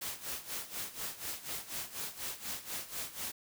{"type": "noise with tremolo", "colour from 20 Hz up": "white", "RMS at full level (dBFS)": -38, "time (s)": [0.01, 3.32], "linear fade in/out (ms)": 10, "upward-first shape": "sine", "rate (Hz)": 4.1, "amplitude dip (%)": 80, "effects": []}